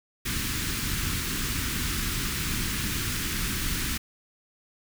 pink band-stop noise, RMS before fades -29 dBFS, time 0.25-3.98 s, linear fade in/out 10 ms, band 320 to 1300 Hz, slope 24 dB/octave, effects none

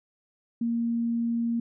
sine tone, 233.1 Hz, A#3, in tune, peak -24 dBFS, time 0.61-1.6 s, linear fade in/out 5 ms, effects none

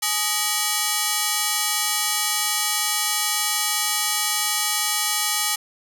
5% pulse ring-modulated tone, 1046.5 Hz, C6, in tune, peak -5 dBFS, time 0.02-5.56 s, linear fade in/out 10 ms, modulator 203 Hz, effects none

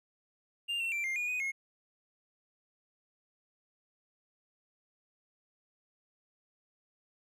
triangle tone with pitch steps, 2799 / 2712 / 2352 / 2111 / 2443 / 2491 / 2161 Hz, F7 / E7 / D7 / C7 / D#7 / D#7 / C#7, +3 / +49 / +2 / +15 / -32 / +1 / -45 cents, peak -30 dBFS, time 0.68-1.52 s, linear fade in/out 20 ms, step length 120 ms, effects none

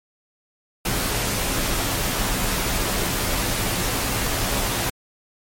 pink noise with comb filter, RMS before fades -23 dBFS, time 0.85-4.9 s, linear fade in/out 5 ms, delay 13 ms, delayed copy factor -0.5, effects MP3 64 kbps

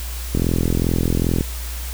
click train, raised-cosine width 3 ms, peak -6 dBFS, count 46, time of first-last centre 0.35-1.409 s, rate 42.5 Hz, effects added 60 Hz sine -26 dBFS peak until 1.93 s + white hiss -34 dBFS RMS until 1.93 s

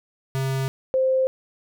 square / sine tone pair in turn, 133.8 / 523 Hz, C3 / C5, +39 / -1 cents, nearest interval 2 octaves, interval 2360 cents, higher second, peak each -23 / -17 dBFS, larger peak second, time 0.35-0.68 / 0.94-1.27 s, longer neither, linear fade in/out 0 ms, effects none

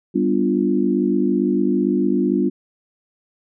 sine chord, G dominant seventh, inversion none, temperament equal, 196 / 246.9 / 293.7 / 349.2 Hz, G3 / B3 / D4 / F4, 0 / 0 / 0 / 0 cents, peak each -21 dBFS, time 0.14-2.5 s, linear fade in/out 20 ms, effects none

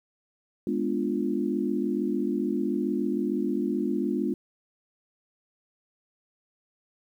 sine chord, G# diminished seventh, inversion none, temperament equal, 207.7 / 246.9 / 293.7 / 349.2 Hz, G#3 / B3 / D4 / F4, 0 / 0 / 0 / 0 cents, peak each -30 dBFS, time 0.67-4.34 s, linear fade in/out 2 ms, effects 10-bit

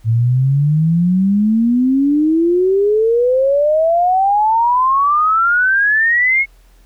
sine exponential sweep, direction up, 110 to 2200 Hz, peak -10 dBFS, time 0.04-6.46 s, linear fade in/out 50 ms, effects added 42 Hz sine -44 dBFS peak until 6.85 s + pink hiss -55 dBFS RMS until 6.85 s

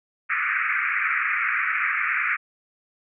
white band-pass noise, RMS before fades -24 dBFS, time 0.29-2.37 s, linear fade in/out 20 ms, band 1200 to 2400 Hz, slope 96 dB/octave, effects none

